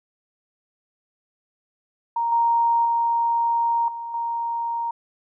sine tone with level steps, 932.3 Hz, A#5, in tune, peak -20 / -16 / -18 / -29 / -23 dBFS, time 2.16-4.91 s, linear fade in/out 5 ms, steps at 2.32 / 2.85 / 3.88 / 4.14 s, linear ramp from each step 2 ms, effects none

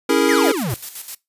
square chord, A# half-diminished seventh, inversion first, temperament equal with one note detuned, 277.2 / 329.6 / 413.2 / 466.2 Hz, C#4 / E4 / G#4 / A#4, 0 / 0 / -9 / 0 cents, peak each -20 dBFS, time 0.09-0.52 s, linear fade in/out 5 ms
square exponential sweep, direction down, 2192 to 103.83 Hz, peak -21 dBFS, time 0.29-0.74 s, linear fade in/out 0 ms
blue noise with tremolo, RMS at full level -29 dBFS, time 0.44-1.15 s, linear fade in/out 2 ms, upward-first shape square, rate 7.8 Hz, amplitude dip 60%
effects noise-tail reverb RT60 0.2 s tail -22 dB re dry + resampled to 32000 Hz

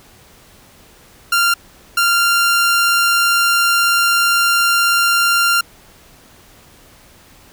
sawtooth tone bursts at uneven times, 1389 Hz, F6, 10 cents flat, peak -8 dBFS, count 2, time 1.32-1.54 / 1.97-5.61 s, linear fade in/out 5 ms, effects pink hiss -46 dBFS RMS until 7.52 s

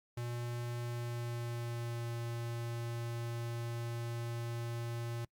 square tone with pitch glide, 119.8 to 117.54 Hz, A#2 to A#2, +48 to +15 cents, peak -38 dBFS, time 0.17-5.25 s, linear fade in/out 5 ms, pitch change -33 cents, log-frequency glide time 0.79-2.13 s, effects noise-tail reverb RT60 0.1 s tail -26 dB re dry + Opus 48 kbps

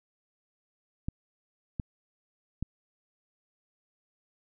clicks, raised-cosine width 5 ms, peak -19 dBFS, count 3, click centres 1.085 / 1.798 / 2.626 s, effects none

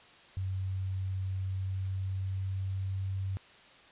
sine tone with pitch glide, 94.8 to 96.01 Hz, F#2 to G2, +43 to -35 cents, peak -31 dBFS, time 0.37-3.37 s, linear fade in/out 0 ms, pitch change +22 cents, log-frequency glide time 1.36-3.09 s, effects white hiss -56 dBFS RMS until 3.91 s + resampled to 8000 Hz

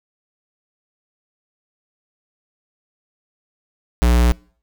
square tone, 60 Hz, B1, 49 cents flat, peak -12 dBFS, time 4.02-4.32 s, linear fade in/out 0 ms, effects noise-tail reverb RT60 0.5 s tail -25 dB re dry

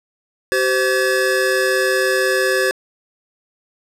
square tone cluster, 383 / 519 / 1701 Hz, G4 / C5 / G#6, -40 / -14 / +41 cents, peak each -20 dBFS, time 0.52-2.71 s, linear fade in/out 0 ms, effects low-pass 12000 Hz 12 dB/octave

